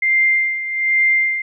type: tone with tremolo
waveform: sine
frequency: 2097 Hz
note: C7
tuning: 3 cents sharp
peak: -11 dBFS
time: 0.02-1.42 s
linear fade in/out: 5 ms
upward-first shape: sine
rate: 1.2 Hz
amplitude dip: 70%
effects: none